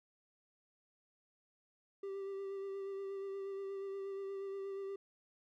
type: tone with vibrato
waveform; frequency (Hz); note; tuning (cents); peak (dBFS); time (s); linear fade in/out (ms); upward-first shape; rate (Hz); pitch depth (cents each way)
triangle; 392; G4; 0; -38; 2.03-4.96; 5; sine; 8.4; 19
effects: none